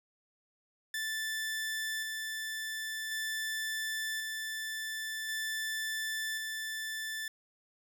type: tone with tremolo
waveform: sawtooth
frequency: 1760 Hz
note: A6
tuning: in tune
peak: -30 dBFS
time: 0.94-7.28 s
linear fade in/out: 2 ms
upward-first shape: square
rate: 0.46 Hz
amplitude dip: 25%
effects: none